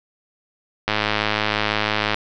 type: click train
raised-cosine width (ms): 0.3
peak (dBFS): -3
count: 135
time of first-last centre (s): 0.88-2.144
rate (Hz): 106
effects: resampled to 16000 Hz + 7-bit